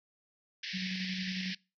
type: band-pass noise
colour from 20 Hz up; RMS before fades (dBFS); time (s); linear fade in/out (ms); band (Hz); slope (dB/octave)
pink; -40; 0.63-1.55; 5; 1700 to 5500; 96
type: tone with tremolo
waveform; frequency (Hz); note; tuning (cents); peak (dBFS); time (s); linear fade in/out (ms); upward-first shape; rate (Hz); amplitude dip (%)
sine; 186; F#3; +9; -34; 0.73-1.54; 20; square; 11; 30
effects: noise-tail reverb RT60 0.3 s tail -24 dB re dry